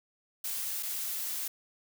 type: noise with dropouts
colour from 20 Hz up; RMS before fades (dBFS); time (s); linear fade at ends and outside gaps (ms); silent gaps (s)
blue; -35; 0.44-1.48; 5; 0.827-0.83
effects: none